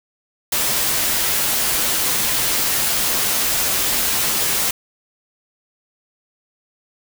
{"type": "noise with comb filter", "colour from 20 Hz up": "white", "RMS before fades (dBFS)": -19, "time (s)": [0.52, 4.71], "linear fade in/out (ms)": 5, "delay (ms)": 11, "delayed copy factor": -0.5, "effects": []}